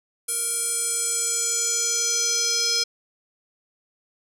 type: tone with band-pass filter sweep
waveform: square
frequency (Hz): 466.2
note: A#4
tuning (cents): 0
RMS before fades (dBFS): -24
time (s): 0.28-2.84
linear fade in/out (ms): 10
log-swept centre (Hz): 10000 to 5200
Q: 4.7
effects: none